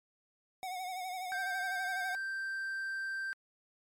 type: tone with vibrato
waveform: square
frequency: 738 Hz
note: F#5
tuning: 5 cents flat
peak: -38 dBFS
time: 0.63-2.15 s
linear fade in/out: 0 ms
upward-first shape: sine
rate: 12 Hz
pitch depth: 53 cents each way
type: tone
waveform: triangle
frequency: 1568 Hz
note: G6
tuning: in tune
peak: -33 dBFS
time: 1.32-3.33 s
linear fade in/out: 0 ms
effects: MP3 64 kbps